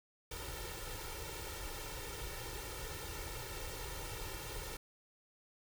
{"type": "noise with comb filter", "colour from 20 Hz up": "pink", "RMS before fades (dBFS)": -44, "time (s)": [0.31, 4.77], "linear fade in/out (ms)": 5, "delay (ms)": 2.2, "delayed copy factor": 0.95, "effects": []}